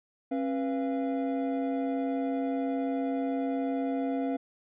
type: tone cluster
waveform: triangle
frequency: 270.7 / 489.5 / 687 Hz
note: C#4 / B4 / F5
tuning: -41 / -15 / -29 cents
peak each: -27 / -34 / -33 dBFS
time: 0.31-4.37 s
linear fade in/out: 10 ms
effects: resampled to 8000 Hz